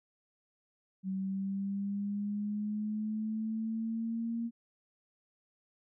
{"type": "linear sweep", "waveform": "sine", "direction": "up", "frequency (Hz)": [189.5, 233.1], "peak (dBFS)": -32, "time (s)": [1.03, 4.51], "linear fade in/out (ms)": 50, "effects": []}